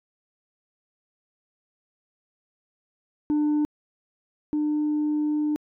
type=tone pair in turn; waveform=sine; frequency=298.7 / 300.3 Hz; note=D4 / D4; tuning=+29 / +39 cents; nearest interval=unison; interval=10 cents; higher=second; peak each=-17 / -20 dBFS; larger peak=first; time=3.3-3.65 / 4.53-5.56 s; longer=second; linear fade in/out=0 ms; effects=tanh soft clip ceiling -19 dBFS